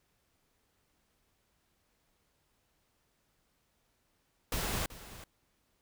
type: noise with echo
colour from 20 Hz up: pink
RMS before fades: -34 dBFS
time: 4.52-4.86 s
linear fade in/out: 2 ms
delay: 380 ms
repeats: 1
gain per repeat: -15 dB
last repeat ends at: 5.24 s
effects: pink hiss -75 dBFS RMS until 5.81 s